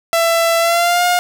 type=tone with pitch glide; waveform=sawtooth; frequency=668 to 711.8 Hz; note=E5 to F5; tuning=+23 to +33 cents; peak=-8 dBFS; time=0.13-1.19 s; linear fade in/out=0 ms; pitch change=+110 cents; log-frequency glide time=0.59-1.05 s; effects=none